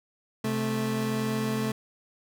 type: tone pair together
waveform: 30% pulse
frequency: 130 / 218.6 Hz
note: C3 / A3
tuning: -11 / -11 cents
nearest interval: major sixth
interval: 900 cents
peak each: -29 / -25 dBFS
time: 0.44-1.72 s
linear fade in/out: 5 ms
effects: none